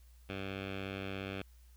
10% pulse tone with low-pass filter, 97 Hz, G2, 18 cents flat, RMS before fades -41 dBFS, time 0.29-1.42 s, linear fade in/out 5 ms, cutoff 2900 Hz, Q 3.5, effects added 60 Hz sine -56 dBFS peak until 1.76 s + white hiss -70 dBFS RMS until 1.76 s

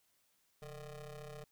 25% pulse ring-modulated tone, 154.1 Hz, D#3, 16 cents flat, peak -40 dBFS, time 0.62-1.44 s, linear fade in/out 2 ms, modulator 291 Hz, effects white hiss -75 dBFS RMS until 1.51 s

